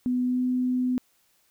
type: tone with pitch glide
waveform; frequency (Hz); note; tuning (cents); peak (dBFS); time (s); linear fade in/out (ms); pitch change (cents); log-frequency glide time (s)
sine; 249.5 to 252; B3 to B3; +18 to +35; -22; 0.06-0.98; 0; +17; 0.26-0.4
effects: white hiss -66 dBFS RMS until 1.5 s